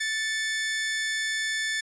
sawtooth tone pair together, 1759.6 / 2217 Hz, A6 / C#7, 0 / 0 cents, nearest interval major third, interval 400 cents, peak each -23 / -33 dBFS, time 0-1.81 s, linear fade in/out 10 ms, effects resampled to 22050 Hz

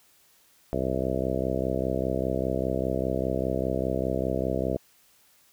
harmonic tone, 65 Hz, C2, 11 cents flat, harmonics 1 / 2 / 3 / 4 / 5 / 6 / 7 / 8 / 9 / 10, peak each -34 / -34 / -34 / -34 / -34 / -34 / -34 / -34 / -34 / -34 dBFS, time 0.73-4.77 s, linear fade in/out 0 ms, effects white hiss -61 dBFS RMS until 5.52 s

